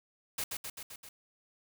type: noise with echo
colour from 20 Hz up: white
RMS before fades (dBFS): -35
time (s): 0.38-0.44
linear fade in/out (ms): 5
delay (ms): 130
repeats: 5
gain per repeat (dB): -3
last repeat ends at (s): 1.09
effects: none